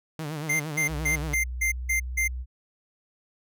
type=tone with vibrato; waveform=sawtooth; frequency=152.5 Hz; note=D#3; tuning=34 cents flat; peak=-27 dBFS; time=0.19-1.34 s; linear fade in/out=0 ms; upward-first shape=sine; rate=8.7 Hz; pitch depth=100 cents each way
type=tone bursts; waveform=square; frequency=2093 Hz; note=C7; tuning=in tune; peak=-23 dBFS; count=7; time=0.49-2.28 s; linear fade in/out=10 ms; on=110 ms; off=170 ms
type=tone with pitch glide; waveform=sine; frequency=61.74 to 62.46 Hz; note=B1 to B1; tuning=0 to +20 cents; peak=-30 dBFS; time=0.88-2.46 s; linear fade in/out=50 ms; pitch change=+20 cents; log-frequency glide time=1.57-1.96 s
effects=none